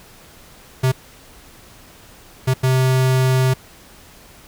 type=tone bursts at uneven times; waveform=square; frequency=130 Hz; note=C3; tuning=11 cents flat; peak=-14 dBFS; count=3; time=0.83-0.92 / 2.47-2.54 / 2.63-3.54 s; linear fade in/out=10 ms; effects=pink hiss -45 dBFS RMS until 4.47 s